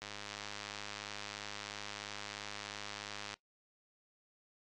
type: click train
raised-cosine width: 0.2 ms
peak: -26 dBFS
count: 343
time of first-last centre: 0.02-3.34 s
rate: 103 Hz
effects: noise-tail reverb RT60 0.1 s tail -20 dB re dry + AAC 32 kbps